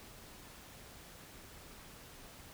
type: silence
effects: pink hiss -54 dBFS RMS until 2.53 s